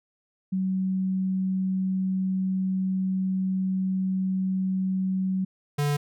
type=tone pair in turn; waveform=sine / square; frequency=188.5 / 145.38 Hz; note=F#3 / D3; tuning=+32 / -17 cents; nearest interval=major third; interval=449 cents; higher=first; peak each=-23 dBFS; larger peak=neither; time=0.52-5.45 / 5.78-5.97 s; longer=first; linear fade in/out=10 ms; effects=none